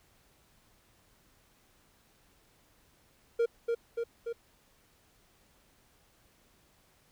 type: tone with echo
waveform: triangle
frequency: 466.2 Hz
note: A#4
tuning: in tune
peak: -22 dBFS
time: 3.39-3.46 s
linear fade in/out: 10 ms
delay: 290 ms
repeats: 3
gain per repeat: -3 dB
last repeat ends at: 4.33 s
effects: pink hiss -66 dBFS RMS until 7.11 s